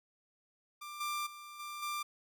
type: tone with level steps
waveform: sawtooth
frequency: 1186 Hz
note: D6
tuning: 17 cents sharp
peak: -40 / -31 / -44 / -38 / -32 dBFS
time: 0.81-2.03 s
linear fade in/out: 10 ms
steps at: 1 / 1.26 / 1.59 / 1.82 s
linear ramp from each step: 10 ms
effects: none